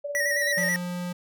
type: tone with tremolo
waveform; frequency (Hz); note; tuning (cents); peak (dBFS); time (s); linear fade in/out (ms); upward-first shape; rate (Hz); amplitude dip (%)
sine; 577; D5; -31; -27; 0.04-0.69; 10; sine; 19; 50
type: tone with vibrato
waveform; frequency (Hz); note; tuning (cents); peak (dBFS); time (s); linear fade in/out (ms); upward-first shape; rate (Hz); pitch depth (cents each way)
square; 1900; A#6; +33; -24; 0.15-0.76; 0; square; 9.3; 42
type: tone with exponential growth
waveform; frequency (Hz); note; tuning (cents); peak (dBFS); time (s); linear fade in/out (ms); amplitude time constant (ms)
sine; 3951; B7; 0; -29; 0.27-0.52; 5; 53
type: tone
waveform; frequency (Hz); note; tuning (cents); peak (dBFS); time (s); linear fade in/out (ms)
square; 177.5; F3; +28; -30; 0.57-1.13; 10
effects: none